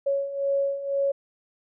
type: beating tone pair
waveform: sine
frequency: 554 / 556 Hz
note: C#5 / C#5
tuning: -1 / +5 cents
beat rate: 2 Hz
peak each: -29 / -24 dBFS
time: 0.06-1.12 s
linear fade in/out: 10 ms
effects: none